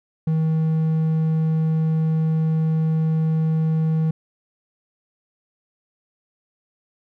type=tone; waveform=triangle; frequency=159.2 Hz; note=D#3; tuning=40 cents sharp; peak=-15 dBFS; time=0.27-4.11 s; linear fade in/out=5 ms; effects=none